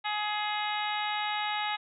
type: harmonic tone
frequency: 420 Hz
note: G#4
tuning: 19 cents sharp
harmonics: 2 / 3 / 4 / 5 / 6 / 7 / 8 / 9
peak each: -32 / -38 / -39 / -37 / -41 / -40 / -43 / -39 dBFS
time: 0.04-1.77 s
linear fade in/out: 20 ms
effects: none